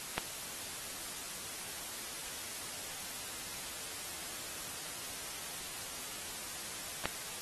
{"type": "clicks", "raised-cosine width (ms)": 0.3, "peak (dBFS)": -15, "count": 2, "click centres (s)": [0.18, 7.056], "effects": ["white hiss -43 dBFS RMS until 7.41 s", "AAC 32 kbps"]}